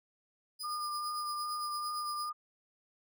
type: tone with tremolo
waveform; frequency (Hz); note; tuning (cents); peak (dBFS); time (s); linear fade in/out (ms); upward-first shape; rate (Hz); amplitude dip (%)
sawtooth; 4978; D#8; 0; -35; 0.59-2.3; 20; triangle; 8.8; 70
type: tone with vibrato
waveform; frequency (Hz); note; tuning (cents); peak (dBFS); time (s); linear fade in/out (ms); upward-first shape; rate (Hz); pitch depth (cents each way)
sine; 1205; D6; +44; -35; 0.63-2.33; 20; sine; 2.5; 15
effects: none